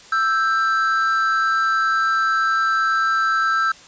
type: tone pair together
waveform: triangle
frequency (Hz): 1324 / 1574.5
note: E6 / G6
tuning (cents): +7 / +7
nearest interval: minor third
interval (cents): 300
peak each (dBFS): -16 / -19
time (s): 0.12-3.72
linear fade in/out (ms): 5
effects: white hiss -44 dBFS RMS until 3.87 s + resampled to 16000 Hz